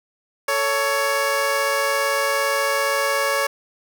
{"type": "tone pair together", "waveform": "15% pulse", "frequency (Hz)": [442.9, 558], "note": ["A4", "C#5"], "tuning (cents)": [11, 11], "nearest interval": "major third", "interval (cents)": 400, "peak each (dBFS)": [-20, -13], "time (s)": [0.48, 3.47], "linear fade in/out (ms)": 5, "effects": []}